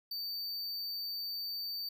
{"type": "tone", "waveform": "square", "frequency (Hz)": 4593, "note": "D8", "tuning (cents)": -39, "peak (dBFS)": -37, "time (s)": [0.11, 1.89], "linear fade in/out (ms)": 5, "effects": []}